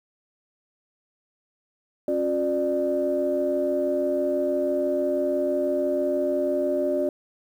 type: tone cluster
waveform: sine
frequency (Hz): 272.7 / 358.8 / 595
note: C#4 / F4 / D5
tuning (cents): -28 / +47 / +22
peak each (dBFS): -28 / -26 / -23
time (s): 2.08-7.09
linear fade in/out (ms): 2
effects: tanh soft clip ceiling -13 dBFS + 9-bit